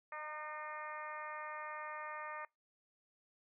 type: harmonic tone with a mistuned harmonic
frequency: 304.1 Hz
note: D#4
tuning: 40 cents flat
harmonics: 2 / 3 / 4 / 5 / 6 / 7 / 8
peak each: -51 / -49 / -47 / -56 / -49 / -54 / -58 dBFS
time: 0.12-2.45 s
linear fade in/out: 2 ms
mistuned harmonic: 3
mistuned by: +19 cents
effects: noise-tail reverb RT60 0.2 s tail -24 dB re dry